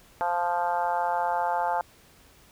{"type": "harmonic tone", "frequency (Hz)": 174.61, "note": "F3", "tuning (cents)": 0, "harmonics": [3, 4, 5, 6, 7, 8, 9], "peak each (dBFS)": [-34, -29, -26, -37, -38, -38, -41], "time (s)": [0.21, 1.81], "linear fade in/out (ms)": 0, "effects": ["pink hiss -56 dBFS RMS until 2.51 s"]}